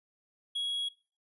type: tone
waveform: triangle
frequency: 3322 Hz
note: G#7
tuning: in tune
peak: -29 dBFS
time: 0.55-0.89 s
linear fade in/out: 10 ms
effects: noise-tail reverb RT60 0.4 s tail -21 dB re dry + resampled to 24000 Hz